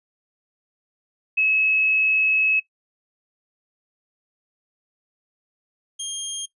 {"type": "tone pair in turn", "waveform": ["sine", "20% pulse"], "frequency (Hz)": [2578, 3218], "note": ["E7", "G7"], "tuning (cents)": [-39, 45], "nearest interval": "major third", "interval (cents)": 384, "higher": "second", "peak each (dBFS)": [-17, -22], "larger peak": "first", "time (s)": [[1.37, 2.6], [5.99, 6.46]], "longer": "first", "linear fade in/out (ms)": 10, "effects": ["noise-tail reverb RT60 0.1 s tail -18 dB re dry", "resampled to 24000 Hz"]}